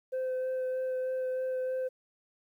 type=tone with vibrato; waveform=sine; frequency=515 Hz; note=C5; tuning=28 cents flat; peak=-27 dBFS; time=0.12-1.89 s; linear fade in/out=20 ms; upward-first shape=sine; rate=3.2 Hz; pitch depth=10 cents each way; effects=tanh soft clip ceiling -29 dBFS + 11-bit